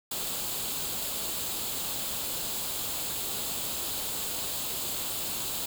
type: noise with comb filter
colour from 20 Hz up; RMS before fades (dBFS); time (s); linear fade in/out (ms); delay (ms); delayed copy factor
white; -33; 0.11-5.66; 5; 0.26; +0.55
effects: none